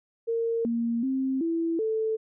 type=tone with pitch steps; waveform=sine; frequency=459.5 / 233 / 264.8 / 331.4 / 440.5 Hz; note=A#4 / A#3 / C4 / E4 / A4; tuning=-25 / -1 / +21 / +9 / +2 cents; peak=-24 dBFS; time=0.27-2.17 s; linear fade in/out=20 ms; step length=380 ms; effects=none